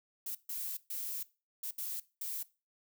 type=noise bursts at uneven times; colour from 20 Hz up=violet; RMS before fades=-39 dBFS; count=6; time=0.26-0.35 / 0.49-0.77 / 0.9-1.23 / 1.63-1.71 / 1.78-2 / 2.21-2.43 s; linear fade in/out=5 ms; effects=noise-tail reverb RT60 0.3 s tail -19 dB re dry